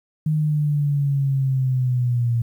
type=linear sweep; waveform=sine; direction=down; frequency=155.5 to 116.4 Hz; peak=-17 dBFS; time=0.26-2.42 s; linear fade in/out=5 ms; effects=9-bit